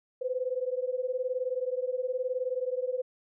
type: beating tone pair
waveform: sine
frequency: 500 / 519 Hz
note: B4 / C5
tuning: +21 / -14 cents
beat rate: 19 Hz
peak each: -31 / -32 dBFS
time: 0.21-3.02 s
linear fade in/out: 10 ms
effects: none